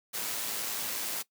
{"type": "noise with amplitude modulation", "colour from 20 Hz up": "white", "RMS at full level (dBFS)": -33, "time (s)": [0.13, 1.23], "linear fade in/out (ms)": 20, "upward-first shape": "sine", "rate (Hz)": 111, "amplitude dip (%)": 30, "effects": ["noise-tail reverb RT60 0.1 s tail -19 dB re dry", "high-pass 150 Hz 12 dB/octave"]}